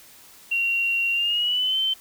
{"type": "tone with pitch glide", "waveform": "sine", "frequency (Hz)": [2752, 3089], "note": ["F7", "G7"], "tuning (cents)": [-26, -26], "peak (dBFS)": -20, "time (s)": [0.51, 1.94], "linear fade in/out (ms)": 10, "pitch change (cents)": 200, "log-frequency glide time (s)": [1.12, 1.78], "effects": ["white hiss -49 dBFS RMS until 2 s"]}